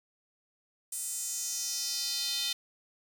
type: tone with high-pass filter sweep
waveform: square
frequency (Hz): 278.3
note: C#4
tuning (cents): +7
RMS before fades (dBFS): -34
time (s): 0.92-2.53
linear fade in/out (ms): 5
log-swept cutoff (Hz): 8700 to 3600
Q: 3.2
effects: none